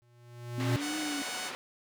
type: tone with exponential growth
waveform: square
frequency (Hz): 120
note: B2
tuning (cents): -49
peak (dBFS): -25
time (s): 0.02-0.76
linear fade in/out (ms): 0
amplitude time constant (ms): 160
type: linear two-way sweep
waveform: sine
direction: up then down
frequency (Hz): 256.6 to 311.1 to 278.6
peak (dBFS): -34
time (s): 0.58-1.22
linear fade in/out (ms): 0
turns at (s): 0.98
type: band-pass noise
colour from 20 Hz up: white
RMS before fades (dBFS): -41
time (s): 0.6-1.55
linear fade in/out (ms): 0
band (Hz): 220 to 2700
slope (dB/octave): 12
type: tone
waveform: 5% pulse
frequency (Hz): 740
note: F#5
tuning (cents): 0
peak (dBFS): -25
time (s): 0.79-1.52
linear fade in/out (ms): 50
effects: none